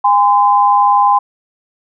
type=tone pair together; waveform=sine; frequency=814.3 / 1026 Hz; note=G#5 / C6; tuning=-34 / -34 cents; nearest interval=major third; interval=400 cents; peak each=-10 dBFS; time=0.04-1.19 s; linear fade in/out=10 ms; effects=none